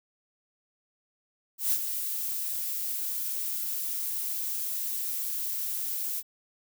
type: noise with ADSR envelope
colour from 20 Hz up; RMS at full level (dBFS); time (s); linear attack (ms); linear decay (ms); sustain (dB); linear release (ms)
violet; -24; 1.58-6.23; 140; 57; -8; 48
effects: none